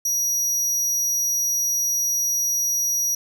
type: tone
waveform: 40% pulse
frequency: 5780 Hz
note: F#8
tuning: 41 cents flat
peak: -19 dBFS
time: 0.05-3.15 s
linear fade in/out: 5 ms
effects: none